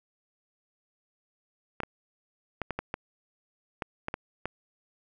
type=clicks; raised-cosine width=0.5 ms; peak=-16 dBFS; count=10; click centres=1.803 / 1.834 / 2.617 / 2.707 / 2.79 / 2.941 / 3.822 / 4.084 / 4.141 / 4.456 s; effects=none